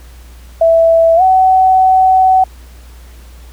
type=tone with pitch glide; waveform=sine; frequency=659.3 to 753 Hz; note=E5 to F#5; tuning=0 to +30 cents; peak=-5 dBFS; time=0.61-2.44 s; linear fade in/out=5 ms; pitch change=+230 cents; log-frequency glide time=1.16-1.22 s; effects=added 60 Hz sine -33 dBFS peak until 3.52 s + pink hiss -44 dBFS RMS until 3.52 s